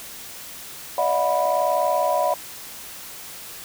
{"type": "tone cluster", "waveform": "sine", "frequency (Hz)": [582, 643, 723, 986], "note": ["D5", "E5", "F#5", "B5"], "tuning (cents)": [-16, -43, -40, -3], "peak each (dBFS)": -23, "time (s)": [0.98, 2.34], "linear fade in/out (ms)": 2, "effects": ["tanh soft clip ceiling -10 dBFS", "white hiss -38 dBFS RMS until 3.64 s"]}